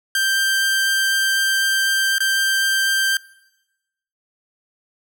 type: tone with dropouts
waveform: sawtooth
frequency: 1574 Hz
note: G6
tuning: 7 cents sharp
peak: -13 dBFS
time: 0.15-3.17 s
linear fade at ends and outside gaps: 2 ms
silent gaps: 2.183-2.204 s
effects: noise-tail reverb RT60 1.0 s tail -21 dB re dry